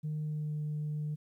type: tone with pitch glide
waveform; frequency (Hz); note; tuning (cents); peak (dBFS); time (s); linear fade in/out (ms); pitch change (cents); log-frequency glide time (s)
sine; 152.8 to 150.61; D#3 to D3; -31 to +44; -31; 0.03-1.16; 20; -25; 0.2-0.58
effects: tanh soft clip ceiling -30 dBFS + 12-bit